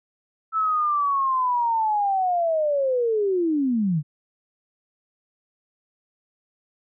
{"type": "linear sweep", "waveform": "sine", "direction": "down", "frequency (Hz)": [1320, 140], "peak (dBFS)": -19, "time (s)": [0.52, 4.03], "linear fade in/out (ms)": 50, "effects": []}